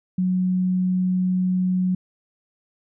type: tone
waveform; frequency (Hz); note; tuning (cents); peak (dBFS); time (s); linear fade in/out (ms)
sine; 183.7; F#3; -12; -18; 0.18-1.95; 5
effects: none